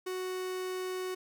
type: tone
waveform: 45% pulse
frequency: 370 Hz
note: F#4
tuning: in tune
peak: -34 dBFS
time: 0.06-1.15 s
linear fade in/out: 10 ms
effects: none